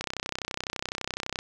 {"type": "click train", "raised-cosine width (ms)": 0.2, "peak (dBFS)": -13, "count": 45, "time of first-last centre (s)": [0.01, 1.389], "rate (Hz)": 31.9, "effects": []}